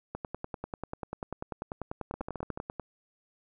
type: two click trains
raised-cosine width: 1 ms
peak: -22 / -21 dBFS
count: 7 / 28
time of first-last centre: 2.14-2.575 / 0.15-2.797 s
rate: 13.8 / 10.2 Hz
effects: none